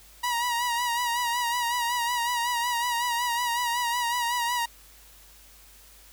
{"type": "tone with vibrato", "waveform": "sawtooth", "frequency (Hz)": 958, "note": "A#5", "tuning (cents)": 47, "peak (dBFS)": -21, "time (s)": [0.23, 4.66], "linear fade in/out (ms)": 10, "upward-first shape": "sine", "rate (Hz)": 5.4, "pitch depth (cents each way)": 50, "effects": ["added 50 Hz sine -55 dBFS peak until 6.12 s", "white hiss -53 dBFS RMS until 6.12 s"]}